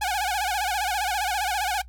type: tone with vibrato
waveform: sawtooth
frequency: 784 Hz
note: G5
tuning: in tune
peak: -20 dBFS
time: 0.01-1.82 s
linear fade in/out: 10 ms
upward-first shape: sine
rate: 15 Hz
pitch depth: 150 cents each way
effects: noise-tail reverb RT60 0.1 s tail -19 dB re dry + added 60 Hz sine -42 dBFS peak until 1.88 s